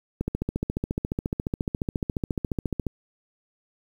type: click train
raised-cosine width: 3 ms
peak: -13 dBFS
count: 39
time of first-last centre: 0.21-2.867 s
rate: 14.3 Hz
effects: 8-bit